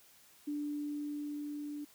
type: tone with level ramp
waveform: sine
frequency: 293.7 Hz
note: D4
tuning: in tune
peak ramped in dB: -34 to -39 dBFS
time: 0.47-1.85 s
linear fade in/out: 10 ms
effects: white hiss -62 dBFS RMS until 1.94 s